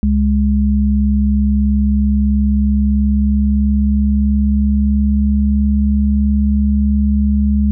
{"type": "tone pair together", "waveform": "sine", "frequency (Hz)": [69.21, 207.7], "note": ["C#2", "G#3"], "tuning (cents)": [-2, 0], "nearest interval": "octave + perfect fifth", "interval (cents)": 1902, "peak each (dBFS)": -13, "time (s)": [0.03, 7.71], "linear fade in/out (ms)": 0, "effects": []}